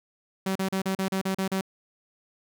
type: tone bursts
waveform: sawtooth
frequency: 191.1 Hz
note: G3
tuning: 44 cents flat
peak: -21 dBFS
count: 9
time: 0.46-1.611 s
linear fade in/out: 5 ms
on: 95 ms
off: 37 ms
effects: none